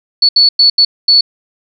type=tone bursts at uneven times; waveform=sine; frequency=4435 Hz; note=C#8; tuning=in tune; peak=-4 dBFS; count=5; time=0.22-0.29 / 0.36-0.49 / 0.59-0.7 / 0.78-0.85 / 1.08-1.21 s; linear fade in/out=5 ms; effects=none